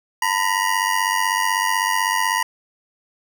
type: ring-modulated tone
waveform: 25% pulse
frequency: 955 Hz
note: A#5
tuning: 42 cents sharp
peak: -11 dBFS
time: 0.22-2.43 s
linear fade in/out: 2 ms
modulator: 48 Hz
effects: none